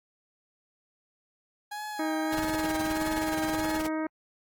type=tone with vibrato; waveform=30% pulse; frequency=824 Hz; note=G#5; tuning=14 cents flat; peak=-32 dBFS; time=1.71-3.79 s; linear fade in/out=10 ms; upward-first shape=sine; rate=1.6 Hz; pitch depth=52 cents each way
type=harmonic tone; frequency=313.9 Hz; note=D#4; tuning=15 cents sharp; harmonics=1 / 2 / 3 / 4 / 5 / 6 / 7; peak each=-29 / -35 / -39 / -41 / -43 / -45 / -46 dBFS; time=1.99-4.07 s; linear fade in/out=5 ms
type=noise with tremolo; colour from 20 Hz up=pink; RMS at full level=-35 dBFS; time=2.32-3.87 s; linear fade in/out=5 ms; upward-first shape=sine; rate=19 Hz; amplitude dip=85%
effects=AAC 64 kbps